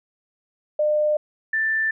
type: tone pair in turn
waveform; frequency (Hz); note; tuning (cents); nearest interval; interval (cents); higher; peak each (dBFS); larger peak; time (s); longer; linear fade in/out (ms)
sine; 603 / 1770.8; D5 / A6; +46 / +11; octave + perfect fifth; 1865; second; -17 / -19; first; 0.79-1.17 / 1.53-1.91; neither; 5
effects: none